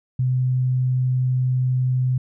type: tone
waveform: sine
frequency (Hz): 127.7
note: C3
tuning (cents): -42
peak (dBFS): -17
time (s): 0.19-2.18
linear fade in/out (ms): 5
effects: none